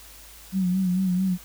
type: tone with vibrato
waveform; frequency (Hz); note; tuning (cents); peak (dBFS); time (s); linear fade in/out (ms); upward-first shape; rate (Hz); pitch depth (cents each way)
sine; 185; F#3; 0; -20; 0.52-1.38; 50; sine; 4.5; 60
effects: added 53 Hz sine -50 dBFS peak until 1.44 s + white hiss -47 dBFS RMS until 1.44 s